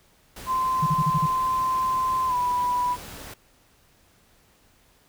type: noise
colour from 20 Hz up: pink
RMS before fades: -40 dBFS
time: 0.36-3.34 s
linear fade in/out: 5 ms
type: tone with pitch glide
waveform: sine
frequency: 1035 to 986.6 Hz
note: C6 to B5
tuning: -19 to -2 cents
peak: -21 dBFS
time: 0.46-2.97 s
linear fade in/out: 50 ms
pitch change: -83 cents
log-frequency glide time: 2.27-2.35 s
type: tone bursts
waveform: sine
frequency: 154.3 Hz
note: D#3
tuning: 14 cents flat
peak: -20 dBFS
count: 6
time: 0.82-1.264 s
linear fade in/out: 10 ms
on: 44 ms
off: 36 ms
effects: pink hiss -60 dBFS RMS until 5.08 s